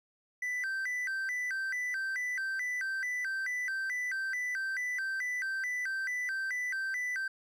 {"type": "tone with vibrato", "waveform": "triangle", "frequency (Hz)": 1760, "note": "A6", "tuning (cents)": 0, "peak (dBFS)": -30, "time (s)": [0.42, 7.28], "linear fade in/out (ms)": 5, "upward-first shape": "square", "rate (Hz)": 2.3, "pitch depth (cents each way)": 210, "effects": []}